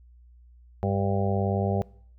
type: harmonic tone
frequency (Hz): 98.7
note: G2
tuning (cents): +12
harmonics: 1 / 2 / 4 / 5 / 6 / 7 / 8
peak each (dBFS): -26 / -29 / -32 / -33 / -34 / -34 / -35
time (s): 0.83-1.82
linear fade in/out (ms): 0
effects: noise-tail reverb RT60 0.6 s tail -23 dB re dry + added 60 Hz sine -50 dBFS peak until 2.18 s